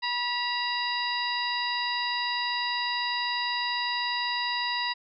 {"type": "harmonic tone with a mistuned harmonic", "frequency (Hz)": 972, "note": "B5", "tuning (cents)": -28, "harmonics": [1, 2, 3, 4, 5], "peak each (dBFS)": [-31, -32, -35, -34, -34], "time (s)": [0.02, 4.94], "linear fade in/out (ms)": 20, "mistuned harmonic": 3, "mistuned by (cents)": -72, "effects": []}